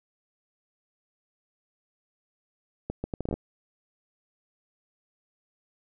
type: accelerating click train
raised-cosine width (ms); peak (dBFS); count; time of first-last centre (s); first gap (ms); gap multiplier
2; -17; 9; 2.9-3.34; 140; 0.7
effects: none